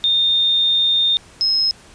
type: tone pair in turn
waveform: sine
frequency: 3643 / 5151 Hz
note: A#7 / E8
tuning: -41 / -41 cents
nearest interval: tritone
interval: 600 cents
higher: second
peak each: -13 / -14 dBFS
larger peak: first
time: 0.04-1.17 / 1.41-1.71 s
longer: first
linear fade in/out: 0 ms
effects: pink hiss -45 dBFS RMS until 1.94 s + resampled to 22050 Hz